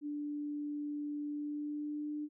sine tone with pitch glide, 293.7 to 298.5 Hz, D4 to D4, 0 to +28 cents, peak -36 dBFS, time 0.01-2.29 s, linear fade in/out 50 ms, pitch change +28 cents, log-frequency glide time 1.28-2.18 s, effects none

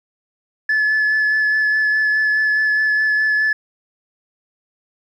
sine tone with vibrato, 1724 Hz, A6, 36 cents flat, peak -12 dBFS, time 0.69-3.53 s, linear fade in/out 5 ms, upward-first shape sine, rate 4.8 Hz, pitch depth 13 cents each way, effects tanh soft clip ceiling -12 dBFS + 9-bit

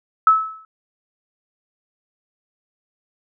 sine tone with exponential decay, 1300 Hz, E6, 24 cents flat, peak -6 dBFS, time 0.27-0.65 s, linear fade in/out 2 ms, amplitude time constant 82 ms, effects none

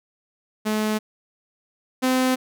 sawtooth tone pair in turn, 214.8 / 257.1 Hz, A3 / C4, -41 / -30 cents, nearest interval minor third, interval 311 cents, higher second, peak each -17 / -14 dBFS, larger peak second, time 0.65-0.99 / 2.02-2.36 s, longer neither, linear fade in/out 20 ms, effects none

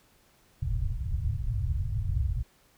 white low-pass noise, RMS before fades -29 dBFS, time 0.62-2.43 s, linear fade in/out 10 ms, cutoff 120 Hz, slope 48 dB/octave, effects pink hiss -63 dBFS RMS until 2.77 s

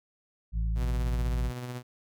harmonic tone, 55 Hz, A1, in tune, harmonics 1 / 2 / 3, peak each -26 / -38 / -39 dBFS, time 0.52-1.52 s, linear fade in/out 50 ms
sawtooth tone with tremolo, 123.8 Hz, B2, 5 cents sharp, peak -30 dBFS, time 0.75-1.83 s, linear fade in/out 50 ms, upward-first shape sine, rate 16 Hz, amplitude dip 35%
effects none

